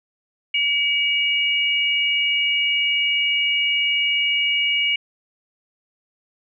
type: tone pair together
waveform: sine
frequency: 2280 / 2873 Hz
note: C#7 / F7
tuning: +48 / +48 cents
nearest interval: major third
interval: 400 cents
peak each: -20 dBFS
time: 0.54-4.96 s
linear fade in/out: 5 ms
effects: none